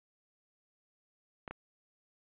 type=clicks; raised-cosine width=0.5 ms; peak=-26 dBFS; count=2; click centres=1.478 / 1.51 s; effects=resampled to 8000 Hz